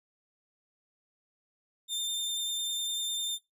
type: tone with vibrato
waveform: sawtooth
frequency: 3599 Hz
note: A7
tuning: 38 cents sharp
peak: -28 dBFS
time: 1.88-3.39 s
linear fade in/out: 50 ms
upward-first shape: sine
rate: 10 Hz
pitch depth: 12 cents each way
effects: noise-tail reverb RT60 0.2 s tail -22 dB re dry + resampled to 32000 Hz